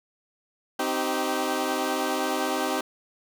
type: chord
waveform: 15% pulse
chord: C minor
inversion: none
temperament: equal with one note detuned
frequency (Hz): 261.6 / 311.1 / 387.5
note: C4 / Eb4 / G4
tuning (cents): 0 / 0 / -20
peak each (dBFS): -23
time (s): 0.79-2.81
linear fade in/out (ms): 5
effects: none